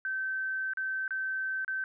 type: tone with dropouts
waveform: sine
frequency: 1544 Hz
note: G6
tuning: 27 cents flat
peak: -30 dBFS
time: 0.05-1.84 s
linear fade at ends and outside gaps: 1 ms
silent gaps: 0.735-0.772 / 1.079-1.107 / 1.647-1.679 s
effects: none